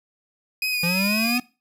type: tone with vibrato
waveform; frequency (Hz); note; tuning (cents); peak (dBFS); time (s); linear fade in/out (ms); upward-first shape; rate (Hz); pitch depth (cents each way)
30% pulse; 2489; D#7; 0; -19; 0.62-1.38; 2; sine; 4.1; 26
type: linear sweep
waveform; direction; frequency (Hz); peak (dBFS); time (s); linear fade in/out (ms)
square; up; 168.2 to 249.7; -23; 0.83-1.4; 5
effects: noise-tail reverb RT60 0.3 s tail -20 dB re dry